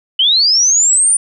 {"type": "linear sweep", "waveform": "sine", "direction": "up", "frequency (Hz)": [2960, 9390], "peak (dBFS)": -8, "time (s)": [0.19, 1.17], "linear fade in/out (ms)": 5, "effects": []}